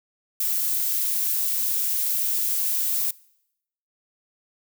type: noise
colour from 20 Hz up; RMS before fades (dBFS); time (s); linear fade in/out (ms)
violet; -24; 0.4-3.11; 5
effects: noise-tail reverb RT60 0.8 s tail -23 dB re dry